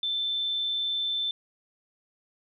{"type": "tone", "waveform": "sine", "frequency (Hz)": 3539, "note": "A7", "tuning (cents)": 9, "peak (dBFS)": -26, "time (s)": [0.03, 1.31], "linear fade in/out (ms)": 2, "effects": []}